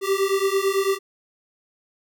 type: beating tone pair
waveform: square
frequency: 385.8 / 394.8 Hz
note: G4 / G4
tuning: -28 / +12 cents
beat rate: 9 Hz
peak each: -23 dBFS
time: 0.01-0.99 s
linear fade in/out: 50 ms
effects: none